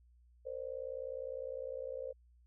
sine tone with amplitude modulation, 523.3 Hz, C5, in tune, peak -35 dBFS, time 0.45-2.13 s, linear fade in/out 20 ms, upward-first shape sine, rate 59.9 Hz, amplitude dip 95%, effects added 60 Hz sine -62 dBFS peak until 2.46 s

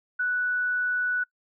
sine tone, 1480 Hz, F#6, in tune, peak -23 dBFS, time 0.19-1.24 s, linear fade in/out 10 ms, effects noise-tail reverb RT60 0.1 s tail -24 dB re dry

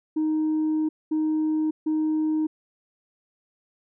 sine tone bursts at uneven times, 311.1 Hz, D#4, in tune, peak -19 dBFS, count 3, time 0.16-0.89 / 1.11-1.71 / 1.86-2.47 s, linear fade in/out 10 ms, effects tanh soft clip ceiling -19 dBFS

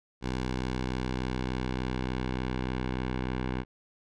10% pulse tone with low-pass filter sweep, 63.4 Hz, B1, 46 cents sharp, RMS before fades -32 dBFS, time 0.21-3.65 s, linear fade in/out 50 ms, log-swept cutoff 5500 to 2700 Hz, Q 0.89, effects none

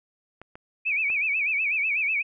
clicks, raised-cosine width 0.5 ms, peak -27 dBFS, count 3, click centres 0.416 / 0.555 / 1.101 s
sine tone with vibrato, 2424 Hz, D#7, 46 cents flat, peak -22 dBFS, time 0.85-2.23 s, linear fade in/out 20 ms, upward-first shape sine, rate 8.1 Hz, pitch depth 150 cents each way
effects none

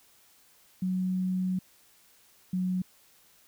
sine tone pair in turn, 185 / 183.72 Hz, F#3 / F#3, 0 / -12 cents, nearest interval unison, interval 12 cents, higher first, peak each -26 dBFS, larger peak neither, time 0.82-1.59 / 2.53-2.82 s, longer first, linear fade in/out 5 ms, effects white hiss -61 dBFS RMS until 3.47 s

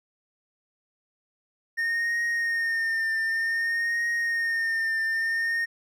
triangle tone with vibrato, 1833 Hz, A#6, 30 cents flat, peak -22 dBFS, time 1.77-5.66 s, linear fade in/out 20 ms, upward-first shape triangle, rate 0.54 Hz, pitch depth 38 cents each way, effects none

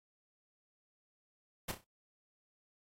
pink noise with echo, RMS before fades -37 dBFS, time 1.68-1.72 s, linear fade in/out 10 ms, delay 31 ms, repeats 4, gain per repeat -9 dB, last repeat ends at 1.844 s, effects AAC 48 kbps

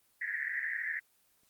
pink band-pass noise, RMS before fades -36 dBFS, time 0.21-1 s, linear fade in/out 5 ms, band 1700 to 2000 Hz, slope 96 dB/octave, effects white hiss -70 dBFS RMS until 1.49 s + Opus 24 kbps

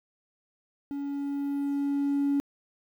triangle tone with level ramp, 282 Hz, C#4, 30 cents sharp, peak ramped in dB -29 to -19 dBFS, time 0.91-2.4 s, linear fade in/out 0 ms, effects tanh soft clip ceiling -19 dBFS + 10-bit

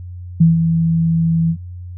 sine tone with ADSR envelope, 164.7 Hz, E3, 1 cent flat, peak -5 dBFS, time 0.4-1.57 s, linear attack 11 ms, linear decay 150 ms, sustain -7 dB, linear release 72 ms, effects added 89 Hz sine -28 dBFS peak until 1.97 s

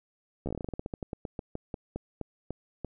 slowing click train, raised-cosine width 2 ms, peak -21 dBFS, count 24, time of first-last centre 0.46-2.847 s, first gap 13 ms, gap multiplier 1.16, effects none

